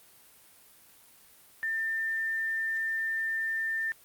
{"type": "tone", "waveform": "sine", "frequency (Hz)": 1795, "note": "A6", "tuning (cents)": 34, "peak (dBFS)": -28, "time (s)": [1.63, 3.92], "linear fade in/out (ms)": 0, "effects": ["white hiss -57 dBFS RMS until 4.04 s", "Opus 32 kbps"]}